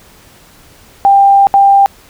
sine tone bursts at uneven times, 793 Hz, G5, 20 cents sharp, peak -3 dBFS, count 2, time 1.05-1.47 / 1.54-1.86 s, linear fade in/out 0 ms, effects pink hiss -42 dBFS RMS until 2.09 s

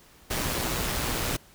pink noise with amplitude modulation, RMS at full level -27 dBFS, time 0.3-1.37 s, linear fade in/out 10 ms, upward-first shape sine, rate 120 Hz, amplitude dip 40%, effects pink hiss -55 dBFS RMS until 1.54 s

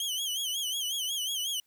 sawtooth tone with vibrato, 3136 Hz, G7, in tune, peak -27 dBFS, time 0-1.6 s, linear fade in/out 2 ms, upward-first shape sine, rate 5.5 Hz, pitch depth 110 cents each way, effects white hiss -72 dBFS RMS until 1.66 s

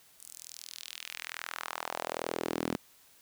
sawtooth tone with high-pass filter sweep, 41.2 Hz, E1, in tune, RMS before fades -39 dBFS, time 0.19-2.77 s, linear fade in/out 20 ms, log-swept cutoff 9400 to 230 Hz, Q 1.8, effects white hiss -61 dBFS RMS until 3.21 s

